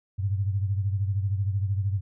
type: beating tone pair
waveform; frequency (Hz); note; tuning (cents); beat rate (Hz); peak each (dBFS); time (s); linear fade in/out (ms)
sine; 97.2 / 110.2; G2 / A2; -14 / +3; 13; -24 / -31; 0.18-2.01; 20
effects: none